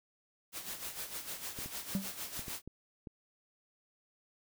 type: noise with tremolo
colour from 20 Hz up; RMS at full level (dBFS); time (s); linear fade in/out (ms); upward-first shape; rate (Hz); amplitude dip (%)
white; -40; 0.52-2.62; 50; sine; 6.6; 65
type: clicks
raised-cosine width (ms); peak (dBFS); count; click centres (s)
3; -32; 6; 1.589 / 1.66 / 2.393 / 2.482 / 2.676 / 3.072
type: tone with exponential decay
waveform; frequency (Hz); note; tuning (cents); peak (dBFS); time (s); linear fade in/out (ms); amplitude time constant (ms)
triangle; 194.9; G3; -10; -25; 1.95-2.13; 0; 38
effects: none